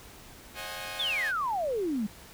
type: chord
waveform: 10% pulse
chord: Ab dominant seventh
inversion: first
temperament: equal with one note detuned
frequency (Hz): 534.9 / 622.3 / 740 / 830.6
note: C5 / Eb5 / Gb5 / Ab5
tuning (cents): +38 / 0 / 0 / 0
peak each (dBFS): -34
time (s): 0.54-1.33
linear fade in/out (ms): 50
type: exponential sweep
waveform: sine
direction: down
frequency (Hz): 3687 to 196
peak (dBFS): -27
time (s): 0.99-2.07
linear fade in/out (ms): 10
effects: pink hiss -50 dBFS RMS until 2.33 s